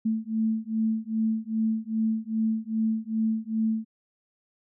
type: beating tone pair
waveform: sine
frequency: 220 / 222.5 Hz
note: A3 / A3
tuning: 0 / +20 cents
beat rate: 2.5 Hz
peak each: -27 dBFS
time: 0.05-3.85 s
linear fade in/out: 10 ms
effects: none